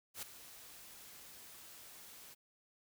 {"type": "noise with ADSR envelope", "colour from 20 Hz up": "white", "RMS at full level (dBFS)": -42, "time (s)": [0.14, 2.35], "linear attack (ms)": 84, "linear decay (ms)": 8, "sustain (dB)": -13, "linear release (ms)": 22, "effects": []}